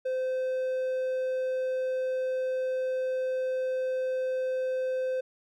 triangle tone, 516 Hz, C5, 24 cents flat, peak -25 dBFS, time 0.05-5.21 s, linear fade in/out 10 ms, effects none

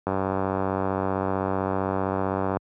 click train, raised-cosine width 1 ms, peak -11 dBFS, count 240, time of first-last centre 0.07-2.57 s, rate 95.6 Hz, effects high-pass 80 Hz 12 dB/octave

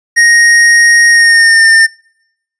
square tone with pitch glide, 1869 to 1806.4 Hz, A#6 to A6, +4 to +45 cents, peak -4 dBFS, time 0.16-1.87 s, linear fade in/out 20 ms, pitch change -59 cents, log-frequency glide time 1.09-1.65 s, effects noise-tail reverb RT60 0.8 s tail -26 dB re dry + resampled to 22050 Hz

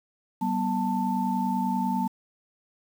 sine tone cluster, 191.8 / 241.9 / 887 Hz, G3 / B3 / A5, -37 / -36 / +14 cents, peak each -28 dBFS, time 0.41-2.08 s, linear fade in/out 10 ms, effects 8-bit

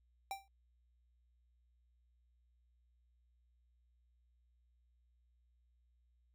square tone with exponential decay, 784 Hz, G5, in tune, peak -37 dBFS, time 0.31-0.48 s, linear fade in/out 1 ms, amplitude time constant 36 ms, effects added 60 Hz sine -70 dBFS peak until 6.34 s

